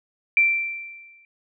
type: tone with exponential decay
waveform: sine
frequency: 2349 Hz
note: D7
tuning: in tune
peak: -12 dBFS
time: 0.37-1.25 s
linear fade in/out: 1 ms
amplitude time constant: 190 ms
effects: none